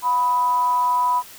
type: tone with amplitude modulation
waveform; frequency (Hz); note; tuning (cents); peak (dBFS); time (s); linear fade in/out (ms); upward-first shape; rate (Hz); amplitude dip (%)
sine; 987.8; B5; 0; -14; 0.02-1.23; 50; sine; 275; 45
effects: white hiss -42 dBFS RMS until 1.38 s